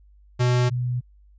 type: tone pair in turn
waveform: square / sine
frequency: 123.7 / 123.7 Hz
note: B2 / B2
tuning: +3 / +3 cents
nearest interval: unison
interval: 0 cents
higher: neither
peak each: -18 / -22 dBFS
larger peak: first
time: 0.39-0.7 / 0.7-1.01 s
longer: neither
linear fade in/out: 20 ms
effects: added 50 Hz sine -50 dBFS peak until 1.38 s + resampled to 16000 Hz